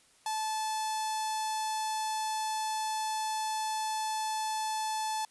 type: tone with notch filter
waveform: sawtooth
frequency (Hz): 870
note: A5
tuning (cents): -20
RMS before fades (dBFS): -33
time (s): 0.26-5.25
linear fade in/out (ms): 2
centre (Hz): 2100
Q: 0.8
effects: white hiss -63 dBFS RMS until 5.3 s + resampled to 24000 Hz